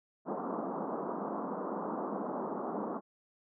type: band-pass noise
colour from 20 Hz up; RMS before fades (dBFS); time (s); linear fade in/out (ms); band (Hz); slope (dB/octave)
pink; -37; 0.25-3.01; 50; 190 to 1200; 48
effects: none